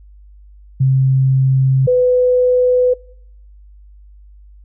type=tone pair in turn; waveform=sine; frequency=132.7 / 499.8 Hz; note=C3 / B4; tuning=+25 / +21 cents; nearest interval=octave + major seventh; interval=2296 cents; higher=second; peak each=-9 dBFS; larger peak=neither; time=0.8-1.87 / 1.87-2.94 s; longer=neither; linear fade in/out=10 ms; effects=noise-tail reverb RT60 0.7 s tail -24 dB re dry + added 50 Hz sine -39 dBFS peak until 4.64 s